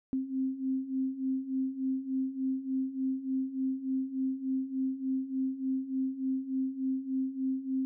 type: beating tone pair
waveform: sine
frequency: 261.6 / 265 Hz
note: C4 / C4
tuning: 0 / +22 cents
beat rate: 3.4 Hz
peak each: -35 / -31 dBFS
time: 0.13-7.85 s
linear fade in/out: 0 ms
effects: none